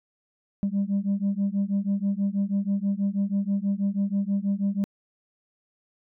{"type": "beating tone pair", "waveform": "sine", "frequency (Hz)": [196, 202.2], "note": ["G3", "G#3"], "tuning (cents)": [0, -46], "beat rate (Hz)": 6.2, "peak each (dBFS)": -24, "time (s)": [0.63, 4.84], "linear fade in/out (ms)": 0, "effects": ["tanh soft clip ceiling -19 dBFS"]}